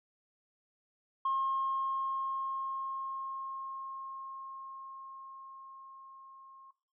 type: tone with level ramp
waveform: sine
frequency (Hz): 1073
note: C6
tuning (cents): +43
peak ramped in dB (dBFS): -27 to -52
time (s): 1.25-6.71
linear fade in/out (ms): 5
effects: noise-tail reverb RT60 0.4 s tail -17 dB re dry + tanh soft clip ceiling -24 dBFS